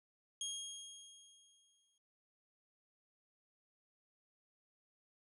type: tone with exponential decay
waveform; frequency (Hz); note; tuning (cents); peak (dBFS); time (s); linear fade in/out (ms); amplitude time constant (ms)
20% pulse; 3262; G#7; -32; -33; 0.41-1.98; 2; 340
effects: resampled to 24000 Hz